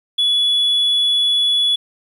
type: tone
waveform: sine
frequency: 3409 Hz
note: G#7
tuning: 45 cents sharp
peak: -11 dBFS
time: 0.18-1.76 s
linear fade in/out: 10 ms
effects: tanh soft clip ceiling -11 dBFS + 8-bit